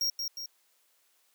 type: tone with echo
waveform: square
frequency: 5588 Hz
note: F8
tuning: in tune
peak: -27 dBFS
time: 0.01-0.1 s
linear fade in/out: 2 ms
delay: 180 ms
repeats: 2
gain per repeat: -5 dB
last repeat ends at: 0.46 s
effects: white hiss -69 dBFS RMS until 1.34 s + high-pass 400 Hz 12 dB/octave